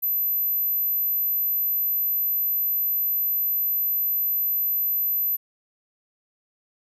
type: tone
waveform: sine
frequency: 12050 Hz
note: F#9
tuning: 30 cents sharp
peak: -20 dBFS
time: 0.02-5.37 s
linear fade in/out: 20 ms
effects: tanh soft clip ceiling -16 dBFS